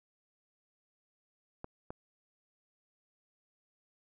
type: clicks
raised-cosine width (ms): 1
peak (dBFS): -27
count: 2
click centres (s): 1.644 / 1.905
effects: none